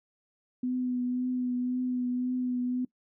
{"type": "tone with vibrato", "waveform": "sine", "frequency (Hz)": 250, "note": "B3", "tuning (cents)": 21, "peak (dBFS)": -27, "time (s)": [0.63, 2.85], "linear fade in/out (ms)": 5, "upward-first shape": "triangle", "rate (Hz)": 1.9, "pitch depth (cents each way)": 23, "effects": ["noise-tail reverb RT60 0.1 s tail -21 dB re dry"]}